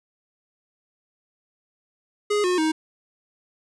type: tone with pitch steps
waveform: square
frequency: 415.3 / 361.5 / 314.7 Hz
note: G#4 / F#4 / D#4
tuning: 0 / -40 / +20 cents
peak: -20 dBFS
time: 2.3-2.72 s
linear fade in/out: 10 ms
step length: 140 ms
effects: resampled to 22050 Hz + 10-bit